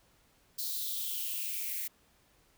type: noise with high-pass filter sweep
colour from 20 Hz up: violet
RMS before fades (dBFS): -36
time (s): 0.58-1.88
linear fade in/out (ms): 10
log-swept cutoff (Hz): 4300 to 2000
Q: 5.1
effects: pink hiss -67 dBFS RMS until 2.57 s